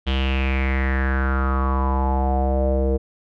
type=tone with low-pass filter sweep; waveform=square; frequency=66.4 Hz; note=C2; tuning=26 cents sharp; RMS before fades=-20 dBFS; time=0.06-2.98 s; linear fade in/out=20 ms; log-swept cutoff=3200 to 490 Hz; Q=6.4; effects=none